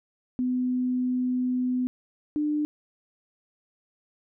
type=tone pair in turn; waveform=sine; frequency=251.6 / 299.2 Hz; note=B3 / D4; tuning=+32 / +32 cents; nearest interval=minor third; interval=300 cents; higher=second; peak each=-23 dBFS; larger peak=neither; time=0.39-1.87 / 2.36-2.65 s; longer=first; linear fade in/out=0 ms; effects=none